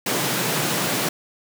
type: high-pass noise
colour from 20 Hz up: pink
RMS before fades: -23 dBFS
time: 0.06-1.09 s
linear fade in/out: 5 ms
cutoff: 120 Hz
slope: 96 dB/octave
effects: none